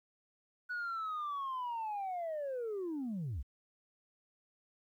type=linear sweep; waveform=sine; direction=down; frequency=1480 to 52.9 Hz; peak=-34 dBFS; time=0.69-3.43 s; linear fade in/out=20 ms; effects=tanh soft clip ceiling -34 dBFS + 12-bit